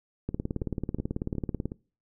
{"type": "two click trains", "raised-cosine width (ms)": 3, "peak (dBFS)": [-23, -17], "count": [4, 26], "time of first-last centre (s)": [[0.62, 1.719], [0.29, 1.656]], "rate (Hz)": [2.73, 18.3], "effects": ["noise-tail reverb RT60 0.4 s tail -23 dB re dry"]}